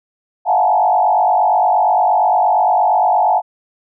sine tone with frequency modulation, 790 Hz, G5, 13 cents sharp, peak -10 dBFS, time 0.45-3.42 s, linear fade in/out 50 ms, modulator 48.6 Hz, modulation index 2.3, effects none

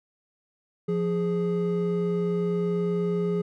triangle tone pair together, 174.49 / 415.3 Hz, F3 / G#4, -1 / 0 cents, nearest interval octave + minor third, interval 1501 cents, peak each -24 dBFS, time 0.88-3.42 s, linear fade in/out 10 ms, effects none

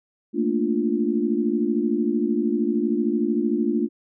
sine chord, Bb major seventh, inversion third, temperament equal, 220 / 233.1 / 293.7 / 349.2 Hz, A3 / Bb3 / D4 / F4, 0 / 0 / 0 / 0 cents, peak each -25 dBFS, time 0.33-3.89 s, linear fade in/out 50 ms, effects none

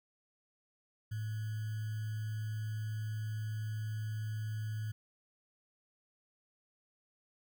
sine tone with sample-and-hold, 108.4 Hz, A2, 25 cents flat, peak -35 dBFS, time 1.11-4.92 s, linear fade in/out 10 ms, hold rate 1575 Hz, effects none

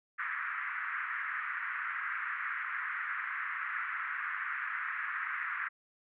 white band-pass noise, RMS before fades -37 dBFS, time 0.18-5.69 s, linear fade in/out 20 ms, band 1200 to 2000 Hz, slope 48 dB/octave, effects none

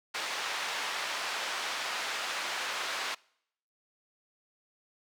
pink band-pass noise, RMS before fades -35 dBFS, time 0.14-3.15 s, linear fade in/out 10 ms, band 920 to 4900 Hz, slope 12 dB/octave, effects noise-tail reverb RT60 0.7 s tail -25 dB re dry

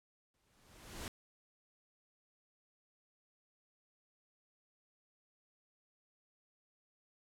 pink noise with exponential growth, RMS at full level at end -42 dBFS, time 0.34-1.08 s, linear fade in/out 1 ms, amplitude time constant 160 ms, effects low-pass 12000 Hz 12 dB/octave

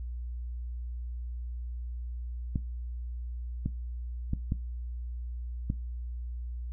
clicks, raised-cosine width 5 ms, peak -17 dBFS, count 5, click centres 2.558 / 3.66 / 4.334 / 4.521 / 5.701 s, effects noise-tail reverb RT60 0.2 s tail -17 dB re dry + added 60 Hz sine -34 dBFS peak until 6.72 s

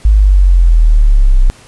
sine exponential sweep, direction down, 53.4 to 30.87 Hz, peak -3 dBFS, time 0.05-1.5 s, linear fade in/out 0 ms, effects pink hiss -40 dBFS RMS until 1.67 s + resampled to 24000 Hz

